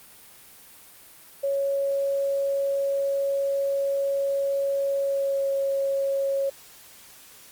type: tone with pitch glide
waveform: sine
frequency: 554.4 to 549.3 Hz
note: C#5 to C#5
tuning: 0 to -16 cents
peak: -22 dBFS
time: 1.43-6.5 s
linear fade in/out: 10 ms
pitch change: -16 cents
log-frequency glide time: 5.01-5.47 s
effects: white hiss -49 dBFS RMS until 7.51 s + Opus 32 kbps